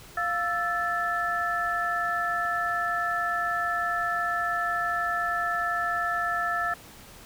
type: tone cluster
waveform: sine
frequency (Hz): 698 / 1325 / 1751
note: F5 / E6 / A6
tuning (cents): -1 / +9 / -9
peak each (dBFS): -31 / -28 / -29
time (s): 0.17-6.74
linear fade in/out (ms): 5
effects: pink hiss -48 dBFS RMS until 7.25 s